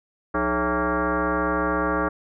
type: tone with frequency modulation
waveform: sine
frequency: 421.6 Hz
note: G#4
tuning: 26 cents sharp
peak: -20 dBFS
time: 0.34-2.09 s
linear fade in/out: 10 ms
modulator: 243 Hz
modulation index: 4.5
effects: none